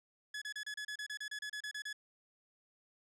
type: tone bursts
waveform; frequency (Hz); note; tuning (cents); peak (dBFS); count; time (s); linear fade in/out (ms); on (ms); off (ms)
sawtooth; 1700; G#6; +40; -36; 15; 0.34-1.929; 5; 77; 31
effects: low-pass 8000 Hz 12 dB/octave